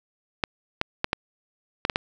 clicks, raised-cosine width 0.3 ms, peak -6 dBFS, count 7, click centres 0.438 / 0.814 / 1.044 / 1.131 / 1.851 / 1.898 / 1.959 s, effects none

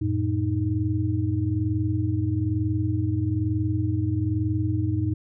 sine tone cluster, 91.5 / 112.6 / 310.2 Hz, F#2 / A2 / D#4, -19 / +40 / -5 cents, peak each -26 / -25 / -27 dBFS, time 0.01-5.14 s, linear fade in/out 10 ms, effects none

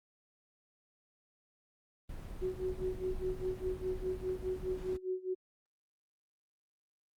brown noise, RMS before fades -43 dBFS, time 2.09-4.97 s, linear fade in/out 5 ms
sine tone with tremolo, 371.2 Hz, F#4, 6 cents sharp, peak -31 dBFS, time 2.41-5.35 s, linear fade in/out 20 ms, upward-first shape sine, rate 4.9 Hz, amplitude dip 90%
effects Opus 24 kbps

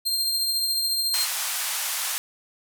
sawtooth tone with tremolo, 4186 Hz, C8, in tune, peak -18 dBFS, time 0.05-1.26 s, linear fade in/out 20 ms, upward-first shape triangle, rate 14 Hz, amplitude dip 35%
white band-pass noise, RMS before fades -28 dBFS, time 1.14-2.18 s, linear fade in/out 0 ms, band 740 to 14000 Hz, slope 24 dB/octave
effects none

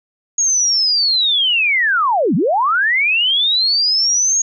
sine linear two-way sweep, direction down then up, 6650 to 146.83 to 6650 Hz, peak -12 dBFS, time 0.38-4.42 s, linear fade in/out 5 ms, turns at 2.35 s, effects none

